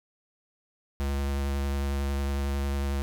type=tone with vibrato; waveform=square; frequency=69.6 Hz; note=C#2; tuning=8 cents sharp; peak=-27 dBFS; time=1-3.02 s; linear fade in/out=0 ms; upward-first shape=triangle; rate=11 Hz; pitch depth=20 cents each way; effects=none